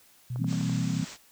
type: tone with tremolo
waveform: sine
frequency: 123.47 Hz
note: B2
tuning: in tune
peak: -29 dBFS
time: 0.3-1.02 s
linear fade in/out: 5 ms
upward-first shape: sine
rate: 2.8 Hz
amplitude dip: 40%
type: click train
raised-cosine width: 1 ms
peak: -29 dBFS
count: 5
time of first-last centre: 0.36-0.696 s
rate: 11.9 Hz
type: chord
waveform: sine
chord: C dominant seventh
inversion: first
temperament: equal with one note detuned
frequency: 164.81 / 196 / 228.9 / 261.6 Hz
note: E3 / G3 / Bb3 / C4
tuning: 0 / 0 / -31 / 0 cents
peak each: -29 / -34 / -35 / -34 dBFS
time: 0.39-1.05 s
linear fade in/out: 10 ms
type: low-pass noise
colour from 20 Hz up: white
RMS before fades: -44 dBFS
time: 0.46-1.18 s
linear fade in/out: 50 ms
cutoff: 8000 Hz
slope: 96 dB/octave
effects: white hiss -59 dBFS RMS until 1.31 s